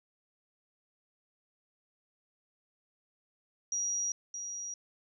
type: tone with echo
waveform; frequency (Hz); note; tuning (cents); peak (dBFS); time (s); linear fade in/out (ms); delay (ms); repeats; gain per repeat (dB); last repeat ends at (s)
sine; 5750; F8; +50; -30; 3.72-4.12; 2; 620; 1; -7; 4.74
effects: none